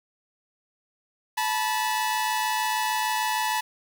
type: tone pair together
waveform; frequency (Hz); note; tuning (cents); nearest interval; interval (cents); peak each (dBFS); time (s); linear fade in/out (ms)
sawtooth; 869.5 / 976; A5 / B5; -21 / -21; major second; 200; -22 / -24; 1.37-3.61; 10
effects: 8-bit